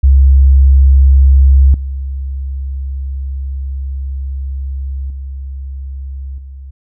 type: tone with level steps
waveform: sine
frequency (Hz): 67.4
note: C#2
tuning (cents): -48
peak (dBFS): -3 / -17 / -21 / -27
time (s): 0.03-6.71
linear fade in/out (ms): 10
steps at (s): 1.74 / 5.1 / 6.38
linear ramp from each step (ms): 2
effects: none